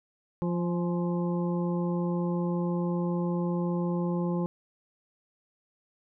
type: harmonic tone with a mistuned harmonic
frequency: 174.61 Hz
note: F3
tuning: in tune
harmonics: 1 / 2 / 3 / 5 / 6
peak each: -27 / -33 / -37 / -41 / -43 dBFS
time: 0.42-4.46 s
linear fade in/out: 0 ms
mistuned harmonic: 5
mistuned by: -44 cents
effects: none